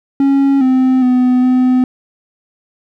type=tone with pitch steps; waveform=triangle; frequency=275.5 / 258.8 / 251.4 / 254 Hz; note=C#4 / C4 / B3 / B3; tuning=-11 / -19 / +31 / +49 cents; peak=-6 dBFS; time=0.2-1.84 s; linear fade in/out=2 ms; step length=410 ms; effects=none